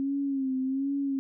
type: tone with vibrato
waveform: sine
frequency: 270 Hz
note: C#4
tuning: 45 cents flat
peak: -26 dBFS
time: 0-1.19 s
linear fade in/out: 0 ms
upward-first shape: sine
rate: 1.3 Hz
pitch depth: 64 cents each way
effects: none